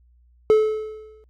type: tone with exponential decay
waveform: triangle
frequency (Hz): 432.6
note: A4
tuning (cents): -29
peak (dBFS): -8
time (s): 0.5-1.24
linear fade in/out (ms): 0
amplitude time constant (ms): 160
effects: added 60 Hz sine -53 dBFS peak until 1.29 s + AAC 64 kbps